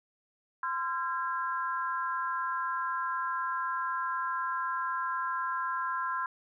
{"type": "tone cluster", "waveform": "sine", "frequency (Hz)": [1034, 1362, 1629], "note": ["C6", "F6", "G#6"], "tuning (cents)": [-21, -44, -34], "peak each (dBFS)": [-32, -35, -37], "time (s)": [0.63, 6.26], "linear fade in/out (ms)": 2, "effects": []}